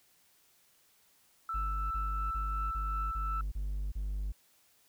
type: tone with tremolo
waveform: sine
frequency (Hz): 1325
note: E6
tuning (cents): +9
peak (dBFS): -32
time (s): 1.49-3.41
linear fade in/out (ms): 2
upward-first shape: triangle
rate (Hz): 2.8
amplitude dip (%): 30
type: tone bursts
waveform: triangle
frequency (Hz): 50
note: G1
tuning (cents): +35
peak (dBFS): -30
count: 7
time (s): 1.54-4.322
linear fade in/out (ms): 10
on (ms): 370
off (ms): 32
effects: tanh soft clip ceiling -24 dBFS + white hiss -67 dBFS RMS until 4.88 s